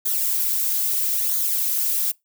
violet noise with flanger, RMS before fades -22 dBFS, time 0.05-2.12 s, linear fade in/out 10 ms, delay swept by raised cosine 0.37 to 3.57 ms, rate 0.76 Hz, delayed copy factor -0.7, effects noise-tail reverb RT60 0.2 s tail -25 dB re dry

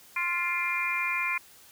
harmonic tone with a mistuned harmonic, 349.2 Hz, F4, in tune, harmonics 3 / 4 / 5 / 6 / 7, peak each -33 / -38 / -39 / -32 / -29 dBFS, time 0.16-1.38 s, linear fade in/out 5 ms, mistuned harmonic 7, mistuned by -31 cents, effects white hiss -54 dBFS RMS until 1.71 s

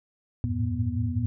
sine tone cluster, 85.3 / 98.9 / 109.9 / 115.1 / 243.6 Hz, F2 / G2 / A2 / A#2 / B3, -40 / +16 / -2 / -22 / -24 cents, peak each -31 dBFS, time 0.44-1.26 s, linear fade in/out 0 ms, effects none

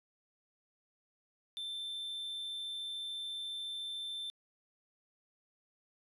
triangle tone, 3553 Hz, A7, 16 cents sharp, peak -37 dBFS, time 1.57-4.3 s, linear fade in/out 0 ms, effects resampled to 32000 Hz + 12-bit

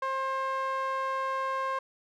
sawtooth tone with band-pass filter, 532 Hz, C5, 29 cents sharp, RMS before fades -31 dBFS, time 0.02-1.79 s, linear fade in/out 5 ms, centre 1100 Hz, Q 2.3, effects none

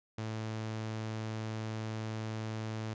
sawtooth tone, 110 Hz, A2, in tune, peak -32 dBFS, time 0.18-2.94 s, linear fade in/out 5 ms, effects resampled to 16000 Hz

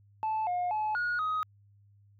sine tone with pitch steps, 873 / 715 / 857 / 1445 / 1257 Hz, A5 / F5 / A5 / F#6 / D#6, -14 / +41 / -46 / -41 / +17 cents, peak -26 dBFS, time 0.23-1.43 s, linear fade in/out 0 ms, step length 240 ms, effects tanh soft clip ceiling -26 dBFS + added 101 Hz sine -58 dBFS peak until 2.19 s

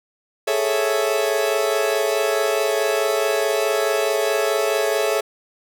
40% pulse chord, A major seventh, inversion third, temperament equal, 415.3 / 440 / 554.4 / 659.3 Hz, G#4 / A4 / C#5 / E5, 0 / 0 / 0 / 0 cents, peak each -23 dBFS, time 0.47-5.21 s, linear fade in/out 10 ms, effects none

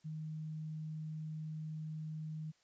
sine tone, 156 Hz, D#3, 5 cents sharp, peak -40 dBFS, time 0.04-2.52 s, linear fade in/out 20 ms, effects white hiss -73 dBFS RMS until 2.63 s + resampled to 16000 Hz

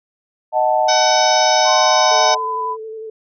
sine chord, D# diminished, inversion none, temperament equal, 622.3 / 740 / 880 Hz, D#5 / F#5 / A5, 0 / 0 / 0 cents, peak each -17 dBFS, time 0.52-2.38 s, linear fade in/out 50 ms
harmonic tone, 753 Hz, F#5, 30 cents sharp, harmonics 2 / 3 / 4 / 5 / 6 / 7 / 8, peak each -25 / -25 / -28 / -23 / -32 / -20 / -23 dBFS, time 0.88-2.35 s, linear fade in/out 10 ms
sine tone with pitch glide, 1046.5 to 998.1 Hz, C6 to B5, 0 to +18 cents, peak -19 dBFS, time 1.64-2.77 s, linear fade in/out 50 ms, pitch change -82 cents, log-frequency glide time 1.76-2.63 s
sine tone with vibrato, 440.6 Hz, A4, 2 cents sharp, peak -27 dBFS, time 2.11-3.1 s, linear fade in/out 5 ms, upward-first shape square, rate 11 Hz, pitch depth 17 cents each way
effects none

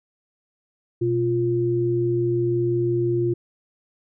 sine tone pair together, 123.47 / 349.2 Hz, B2 / F4, 0 / 0 cents, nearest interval octave + tritone, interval 1800 cents, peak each -24 / -20 dBFS, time 1.01-3.34 s, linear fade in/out 10 ms, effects none

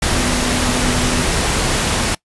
sine tone in noise, 246.9 Hz, B3, in tune, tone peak -22 dBFS, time 0.16-1.23 s, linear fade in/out 5 ms, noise pink, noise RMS -17 dBFS, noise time 0.02-2.15 s, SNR -8 dB, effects noise-tail reverb RT60 0.1 s tail -22 dB re dry + resampled to 24000 Hz

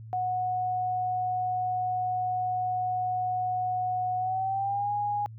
sine tone with pitch glide, 734 to 823.9 Hz, F#5 to G#5, -14 to -14 cents, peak -26 dBFS, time 0.13-5.26 s, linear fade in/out 0 ms, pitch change +200 cents, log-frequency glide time 4.18-4.92 s, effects added 111 Hz sine -41 dBFS peak until 5.38 s

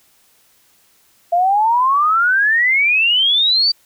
sine exponential sweep, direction up, 677 to 4685 Hz, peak -11 dBFS, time 1.32-3.72 s, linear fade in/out 10 ms, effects white hiss -55 dBFS RMS until 3.85 s

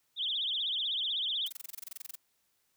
sine tone with vibrato, 3373 Hz, G#7, 26 cents sharp, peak -30 dBFS, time 0.16-1.5 s, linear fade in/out 50 ms, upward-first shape triangle, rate 16 Hz, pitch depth 220 cents each way
blue noise bursts, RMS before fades -41 dBFS, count 16, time 1.46-2.155 s, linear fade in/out 5 ms, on 20 ms, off 25 ms
effects white hiss -75 dBFS RMS until 2.76 s

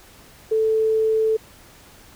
sine tone, 440 Hz, A4, in tune, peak -16 dBFS, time 0.51-1.37 s, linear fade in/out 10 ms, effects pink hiss -48 dBFS RMS until 2.15 s

